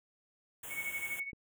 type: band-stop noise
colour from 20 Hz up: white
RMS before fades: -45 dBFS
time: 0.63-1.2 s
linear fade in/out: 5 ms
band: 3400 to 6500 Hz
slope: 96 dB/octave
type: tone with tremolo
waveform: sine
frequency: 2217 Hz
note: C#7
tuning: in tune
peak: -33 dBFS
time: 0.69-1.32 s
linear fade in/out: 50 ms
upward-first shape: sine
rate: 12 Hz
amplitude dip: 75%
type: click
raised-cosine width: 3 ms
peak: -35 dBFS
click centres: 1.332 s
effects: none